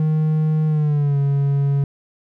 triangle tone with pitch glide, 155.56 to 140.2 Hz, D#3 to C#3, 0 to +20 cents, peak -13 dBFS, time 0-1.84 s, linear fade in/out 2 ms, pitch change -180 cents, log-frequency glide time 0.67-1.18 s, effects none

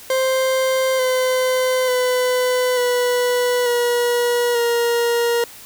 40% pulse tone with pitch steps, 523.3 / 512.5 / 502 / 491.7 / 481.5 / 471.6 Hz, C5 / C5 / B4 / B4 / B4 / A#4, 0 / -36 / +28 / -8 / -44 / +20 cents, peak -15 dBFS, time 0.1-5.44 s, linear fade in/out 2 ms, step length 890 ms, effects white hiss -40 dBFS RMS until 5.65 s

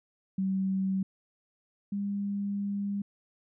sine tone pair in turn, 191.3 / 201.1 Hz, G3 / G3, -42 / +44 cents, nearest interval minor second, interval 86 cents, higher second, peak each -26 / -29 dBFS, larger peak first, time 0.38-1.03 / 1.92-3.02 s, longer second, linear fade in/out 5 ms, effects none

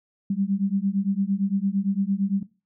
sine beating tone pair, 192.5 / 201.3 Hz, G3 / G3, -31 / +46 cents, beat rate 8.8 Hz, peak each -25 dBFS, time 0.3-2.43 s, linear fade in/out 5 ms, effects noise-tail reverb RT60 0.3 s tail -18 dB re dry

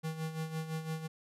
square tone with tremolo, 159.4 Hz, D#3, 42 cents sharp, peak -34 dBFS, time 0.03-1.08 s, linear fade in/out 20 ms, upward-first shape sine, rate 5.9 Hz, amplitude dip 65%, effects resampled to 32000 Hz

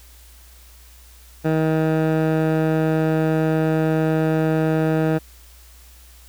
15% pulse tone with low-pass filter, 158.3 Hz, D#3, 30 cents sharp, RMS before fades -19 dBFS, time 1.44-5.19 s, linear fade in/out 20 ms, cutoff 1700 Hz, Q 0.53, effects added 60 Hz sine -45 dBFS peak until 6.28 s + white hiss -50 dBFS RMS until 6.28 s

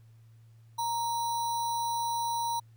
sine tone with sample-and-hold, 932.3 Hz, A#5, in tune, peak -28 dBFS, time 0.78-2.6 s, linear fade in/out 10 ms, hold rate 4900 Hz, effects added 113 Hz sine -53 dBFS peak until 2.76 s + pink hiss -72 dBFS RMS until 2.76 s

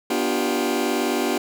sawtooth chord, G dominant seventh, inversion first, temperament just, 245 / 294 / 352.8 / 392 Hz, B3 / D4 / F4 / G4, -14 / +2 / +18 / 0 cents, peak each -22 dBFS, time 0.1-1.38 s, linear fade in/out 5 ms, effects none

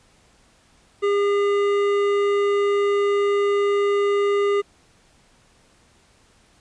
sine tone with hard clipping, 404.9 Hz, G#4, 44 cents flat, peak -19 dBFS, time 1.02-4.62 s, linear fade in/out 20 ms, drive 12 dB, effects pink hiss -57 dBFS RMS until 6.6 s + resampled to 22050 Hz

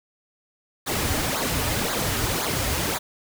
pink noise with flanger, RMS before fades -25 dBFS, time 0.86-2.99 s, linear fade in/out 20 ms, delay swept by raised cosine 0.35 to 6.05 ms, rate 1.9 Hz, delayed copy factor -0.75, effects none

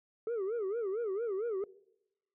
sine tone with vibrato, 424.2 Hz, G#4, 37 cents sharp, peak -29 dBFS, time 0.27-1.64 s, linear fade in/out 2 ms, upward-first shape sine, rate 4.4 Hz, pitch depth 210 cents each way, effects noise-tail reverb RT60 0.9 s tail -22 dB re dry + tanh soft clip ceiling -31 dBFS

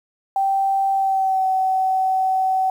sine tone with pitch glide, 780 to 757.8 Hz, G5 to F#5, -9 to +41 cents, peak -16 dBFS, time 0.36-2.7 s, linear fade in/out 2 ms, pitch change -50 cents, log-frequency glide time 0.92-1.46 s, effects 8-bit

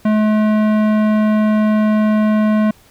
sine tone with tanh clipping, 214.2 Hz, A3, 46 cents flat, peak -13 dBFS, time 0.05-2.71 s, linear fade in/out 5 ms, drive 17 dB, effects pink hiss -49 dBFS RMS until 2.9 s

